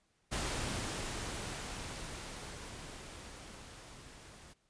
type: noise with level ramp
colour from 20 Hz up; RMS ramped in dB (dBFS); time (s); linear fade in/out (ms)
pink; -36 to -55; 0.31-4.54; 20
effects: pink hiss -75 dBFS RMS until 4.69 s + resampled to 22050 Hz